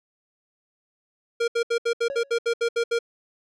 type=tone bursts; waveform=square; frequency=467.5 Hz; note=A#4; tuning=5 cents sharp; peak=-21 dBFS; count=11; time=1.4-2.99 s; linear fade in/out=10 ms; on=80 ms; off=71 ms
type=tone with exponential decay; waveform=triangle; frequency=554.4 Hz; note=C#5; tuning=in tune; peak=-24 dBFS; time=2.1-2.37 s; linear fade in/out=0 ms; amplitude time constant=57 ms
effects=low-pass 6000 Hz 12 dB/octave